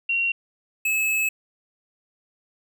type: tone pair in turn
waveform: sine / square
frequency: 2746 / 2592 Hz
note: F7 / E7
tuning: -30 / -30 cents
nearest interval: minor second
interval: 100 cents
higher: first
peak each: -20 / -21 dBFS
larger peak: first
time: 0.09-0.32 / 0.85-1.29 s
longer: second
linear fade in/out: 5 ms
effects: none